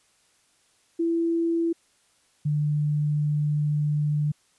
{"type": "tone pair in turn", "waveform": "sine", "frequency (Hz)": [334, 148.78], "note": ["E4", "D3"], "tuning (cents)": [23, 23], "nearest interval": "octave + major second", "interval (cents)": 1400, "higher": "first", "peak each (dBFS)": -21, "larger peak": "neither", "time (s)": [[0.99, 1.73], [2.45, 4.32]], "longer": "second", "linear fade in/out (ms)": 10, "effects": ["white hiss -64 dBFS RMS until 4.58 s", "resampled to 24000 Hz"]}